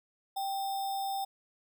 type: tone with sample-and-hold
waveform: sine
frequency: 784 Hz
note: G5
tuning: in tune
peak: -31 dBFS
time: 0.36-1.25 s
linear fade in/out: 10 ms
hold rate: 4410 Hz
effects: none